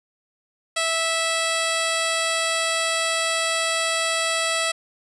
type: tone with low-pass filter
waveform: 10% pulse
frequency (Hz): 656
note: E5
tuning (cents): -9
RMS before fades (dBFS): -23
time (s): 0.76-4.72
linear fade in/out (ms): 10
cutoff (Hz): 7600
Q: 3.8
effects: none